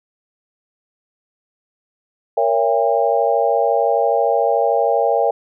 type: chord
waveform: sine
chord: A# diminished seventh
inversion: none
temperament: just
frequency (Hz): 466.2 / 559.4 / 671.3 / 805.5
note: A#4 / C#5 / E5 / G5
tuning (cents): 0 / +16 / +31 / +47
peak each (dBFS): -19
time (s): 2.37-5.31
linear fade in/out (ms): 5
effects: none